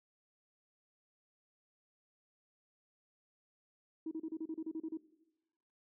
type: tone bursts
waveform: sine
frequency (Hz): 320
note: D#4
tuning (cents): +49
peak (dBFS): -36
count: 11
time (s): 4.06-4.973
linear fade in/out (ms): 5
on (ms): 53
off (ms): 33
effects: noise-tail reverb RT60 1.0 s tail -18 dB re dry + tanh soft clip ceiling -32 dBFS